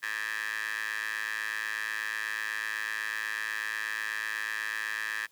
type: tone with high-pass filter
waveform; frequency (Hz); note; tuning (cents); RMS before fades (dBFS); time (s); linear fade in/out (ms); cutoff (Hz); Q
15% pulse; 108.1; A2; -30; -34; 0.02-5.27; 20; 1700; 5.7
effects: white hiss -65 dBFS RMS until 5.31 s